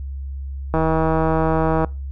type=click train; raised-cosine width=1 ms; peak=-6 dBFS; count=178; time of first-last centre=0.74-1.846 s; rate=160 Hz; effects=noise-tail reverb RT60 0.3 s tail -23 dB re dry + added 68 Hz sine -26 dBFS peak until 2.11 s